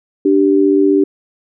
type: tone pair together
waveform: sine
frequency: 293.7 / 389.4 Hz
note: D4 / G4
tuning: 0 / -12 cents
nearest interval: perfect fourth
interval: 488 cents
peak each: -11 dBFS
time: 0.25-1.04 s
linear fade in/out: 5 ms
effects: none